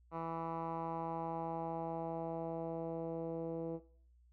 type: tone with low-pass filter sweep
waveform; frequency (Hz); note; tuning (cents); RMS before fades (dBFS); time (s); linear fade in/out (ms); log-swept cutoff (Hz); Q
10% pulse; 164.81; E3; 0; -40; 0.11-3.8; 50; 1200 to 470; 2.4
effects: noise-tail reverb RT60 0.5 s tail -17 dB re dry + added 60 Hz sine -63 dBFS peak until 4.32 s